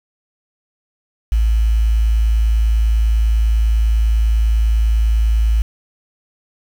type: tone with quantisation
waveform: sine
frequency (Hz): 55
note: A1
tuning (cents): 0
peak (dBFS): -11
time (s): 1.32-5.62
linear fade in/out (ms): 0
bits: 6
effects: none